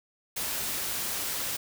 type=noise; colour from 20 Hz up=white; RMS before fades=-32 dBFS; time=0.36-1.57 s; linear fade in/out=10 ms; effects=none

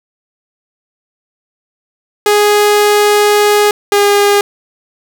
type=tone pair in turn; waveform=sawtooth; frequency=415.3 / 407 Hz; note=G#4 / G#4; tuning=0 / -35 cents; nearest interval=unison; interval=35 cents; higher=first; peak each=-3 dBFS; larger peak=neither; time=2.26-3.71 / 3.92-4.41 s; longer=first; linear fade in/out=2 ms; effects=none

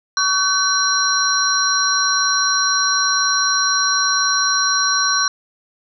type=tone cluster; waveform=sine; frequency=1131 / 1520 / 4088 / 5630 Hz; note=C#6 / F#6 / C8 / F8; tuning=+34 / +46 / -41 / +13 cents; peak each=-20 dBFS; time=0.17-5.28 s; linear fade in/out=2 ms; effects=none

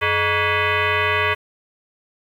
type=tone with frequency modulation; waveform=sine; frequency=426.6 Hz; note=G#4; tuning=46 cents sharp; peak=-16 dBFS; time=0.01-1.35 s; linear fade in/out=20 ms; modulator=520 Hz; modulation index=4.5; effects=8-bit

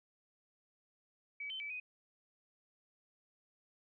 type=tone with pitch steps; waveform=sine; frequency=2282 / 3078 / 2305 / 2498 Hz; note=C#7 / G7 / D7 / D#7; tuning=+50 / -32 / -33 / +6 cents; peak=-40 dBFS; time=1.4-1.8 s; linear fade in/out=5 ms; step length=100 ms; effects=none

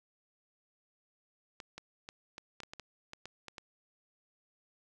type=clicks; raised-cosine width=0.2 ms; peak=-27 dBFS; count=12; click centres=1.602 / 1.78 / 2.089 / 2.381 / 2.603 / 2.634 / 2.735 / 2.797 / 3.134 / 3.256 / 3.483 / 3.582 s; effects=none

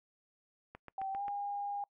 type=click train; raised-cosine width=0.5 ms; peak=-32 dBFS; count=5; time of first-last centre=0.75-1.282 s; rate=7.52 Hz
type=tone with pitch glide; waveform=sine; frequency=773 to 810.5 Hz; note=G5 to G#5; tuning=-24 to -42 cents; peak=-35 dBFS; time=0.98-1.84 s; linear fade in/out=2 ms; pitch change=+82 cents; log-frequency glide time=1.11-1.23 s
effects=noise-tail reverb RT60 0.1 s tail -25 dB re dry

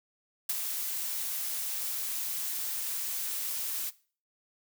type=noise with ADSR envelope; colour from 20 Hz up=blue; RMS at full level=-28 dBFS; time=0.49-3.91 s; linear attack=7 ms; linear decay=25 ms; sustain=-6 dB; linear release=27 ms; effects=noise-tail reverb RT60 0.4 s tail -19 dB re dry

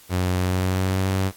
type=tone with pitch glide; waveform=sawtooth; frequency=91 to 95.36 Hz; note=F#2 to G2; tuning=-28 to -47 cents; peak=-16 dBFS; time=0.09-1.32 s; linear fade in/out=50 ms; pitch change=+81 cents; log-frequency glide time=0.35-1.07 s; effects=white hiss -49 dBFS RMS until 1.36 s + AAC 64 kbps

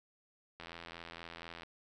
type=click train; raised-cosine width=0.3 ms; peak=-30 dBFS; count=88; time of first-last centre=0.6-1.633 s; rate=84.2 Hz; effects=none

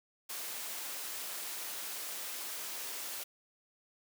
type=high-pass noise; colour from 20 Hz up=white; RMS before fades=-41 dBFS; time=0.29-3.24 s; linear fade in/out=10 ms; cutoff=340 Hz; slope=12 dB/octave; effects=none

